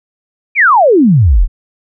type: exponential sweep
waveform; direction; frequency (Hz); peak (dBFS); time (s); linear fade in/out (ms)
sine; down; 2489 to 31.95; -4; 0.55-1.48; 50
effects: none